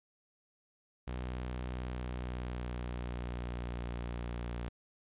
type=tone with pitch glide; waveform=sawtooth; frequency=62.1 to 59.5 Hz; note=B1 to A#1; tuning=+10 to +36 cents; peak=-33 dBFS; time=1.07-4.69 s; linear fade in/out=10 ms; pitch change=-74 cents; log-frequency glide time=1.86-3.91 s; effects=resampled to 8000 Hz + 12-bit